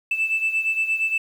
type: beating tone pair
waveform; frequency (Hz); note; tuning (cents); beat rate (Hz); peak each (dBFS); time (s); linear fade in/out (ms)
sine; 2637 / 2645.6; E7 / E7; 0 / +6; 8.6; -20 / -25; 0.11-1.18; 5
effects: tanh soft clip ceiling -15 dBFS + 8-bit